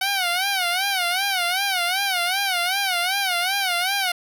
10% pulse tone with vibrato, 746 Hz, F#5, 14 cents sharp, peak -12 dBFS, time 0.01-4.12 s, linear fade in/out 5 ms, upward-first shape sine, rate 2.6 Hz, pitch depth 130 cents each way, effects none

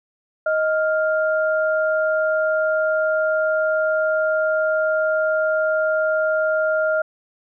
sine tone pair together, 627.1 / 1400 Hz, D#5 / F6, +13 / +4 cents, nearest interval octave + major second, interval 1391 cents, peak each -18 / -22 dBFS, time 0.46-7.02 s, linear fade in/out 5 ms, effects none

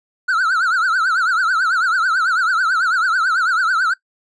triangle tone with vibrato, 1415 Hz, F6, 22 cents sharp, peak -12 dBFS, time 0.28-3.94 s, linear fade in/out 10 ms, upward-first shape triangle, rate 9.1 Hz, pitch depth 190 cents each way, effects noise-tail reverb RT60 0.1 s tail -19 dB re dry + resampled to 22050 Hz

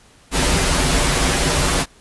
pink noise with comb filter, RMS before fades -17 dBFS, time 0.31-1.86 s, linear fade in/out 50 ms, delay 9.4 ms, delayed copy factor -0.9, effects pink hiss -50 dBFS RMS until 2 s + resampled to 24000 Hz

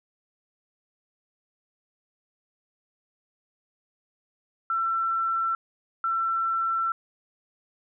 sine tone bursts at uneven times, 1344 Hz, E6, 33 cents sharp, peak -23 dBFS, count 2, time 4.7-5.55 / 6.04-6.92 s, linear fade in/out 2 ms, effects none

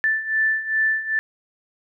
sine beating tone pair, 1760 / 1762.5 Hz, A6 / A6, 0 / +2 cents, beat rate 2.5 Hz, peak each -24 / -20 dBFS, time 0.04-1.19 s, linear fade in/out 0 ms, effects none

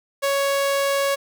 sawtooth tone, 556 Hz, C#5, 5 cents sharp, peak -15 dBFS, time 0.22-1.16 s, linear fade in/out 20 ms, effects none

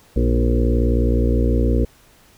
harmonic tone with a mistuned harmonic, 59.2 Hz, A#1, 27 cents sharp, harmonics 1 / 2 / 4 / 5 / 6 / 7 / 8 / 9, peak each -16 / -23 / -23 / -26 / -27 / -30 / -26 / -31 dBFS, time 0.16-1.85 s, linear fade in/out 5 ms, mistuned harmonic 8, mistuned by -23 cents, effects pink hiss -52 dBFS RMS until 2.37 s

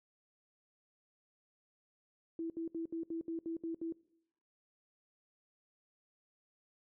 sine tone bursts, 329.6 Hz, E4, in tune, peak -36 dBFS, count 9, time 2.39-3.924 s, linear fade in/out 2 ms, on 110 ms, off 68 ms, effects noise-tail reverb RT60 0.8 s tail -22 dB re dry

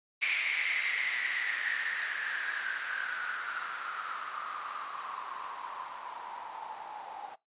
violet noise with low-pass filter sweep, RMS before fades -36 dBFS, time 0.21-7.36 s, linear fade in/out 20 ms, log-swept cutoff 2300 to 800 Hz, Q 8.5, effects noise-tail reverb RT60 0.2 s tail -21 dB re dry + resampled to 8000 Hz

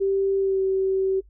sine tone with pitch glide, 390.4 to 382.8 Hz, G4 to G4, -7 to -41 cents, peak -19 dBFS, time 0-1.21 s, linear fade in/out 20 ms, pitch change -34 cents, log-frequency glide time 0.38-0.61 s, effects noise-tail reverb RT60 0.1 s tail -21 dB re dry + added 50 Hz sine -49 dBFS peak until 1.29 s

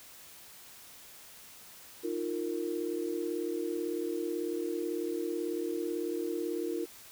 sine chord, Eb suspended second, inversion none, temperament equal with one note detuned, 311.1 / 349.2 / 461.6 Hz, Eb4 / F4 / Bb4, 0 / 0 / -17 cents, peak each -37 / -34 / -37 dBFS, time 2.03-6.86 s, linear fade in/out 20 ms, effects white hiss -52 dBFS RMS until 7.11 s

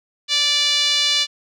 5% pulse tone with band-pass filter, 584 Hz, D5, 10 cents flat, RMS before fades -18 dBFS, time 0.28-1.27 s, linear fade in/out 50 ms, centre 3600 Hz, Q 2.5, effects none

